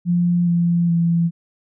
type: tone with pitch steps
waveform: sine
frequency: 174.61 / 171.71 / 168.86 Hz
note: F3 / F3 / E3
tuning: 0 / -29 / +42 cents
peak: -14 dBFS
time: 0.05-1.31 s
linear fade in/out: 50 ms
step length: 420 ms
effects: none